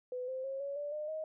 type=tone with pitch steps; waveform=sine; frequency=501 / 520.2 / 540.1 / 560.7 / 582.2 / 604.5 / 627.6 Hz; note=B4 / C5 / C#5 / C#5 / D5 / D5 / D#5; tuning=+25 / -10 / -45 / +20 / -15 / +50 / +15 cents; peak=-36 dBFS; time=0.12-1.24 s; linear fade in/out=2 ms; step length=160 ms; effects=none